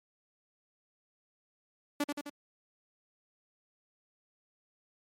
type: tone with echo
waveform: sawtooth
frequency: 290 Hz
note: D4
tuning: 22 cents flat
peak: -24 dBFS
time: 2-2.04 s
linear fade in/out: 5 ms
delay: 86 ms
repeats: 3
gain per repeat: -4 dB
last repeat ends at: 2.298 s
effects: MP3 64 kbps